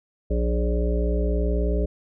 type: harmonic tone with a mistuned harmonic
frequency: 59.2 Hz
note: A#1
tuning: 27 cents sharp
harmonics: 1 / 3 / 5 / 7 / 9 / 10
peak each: -21 / -30 / -33 / -29 / -34 / -33 dBFS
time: 0.3-1.86 s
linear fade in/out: 10 ms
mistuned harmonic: 3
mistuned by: +16 cents
effects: none